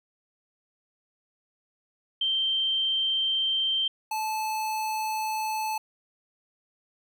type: tone pair in turn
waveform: sine / square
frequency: 3136 / 869.4 Hz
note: G7 / A5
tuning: 0 / -21 cents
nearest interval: octave + minor seventh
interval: 2221 cents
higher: first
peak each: -23 / -28 dBFS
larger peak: first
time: 2.21-3.88 / 4.11-5.78 s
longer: neither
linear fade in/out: 5 ms
effects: none